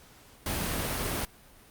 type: noise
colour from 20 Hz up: pink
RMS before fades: -31 dBFS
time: 0.46-1.25 s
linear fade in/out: 2 ms
effects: pink hiss -55 dBFS RMS until 1.7 s + Opus 48 kbps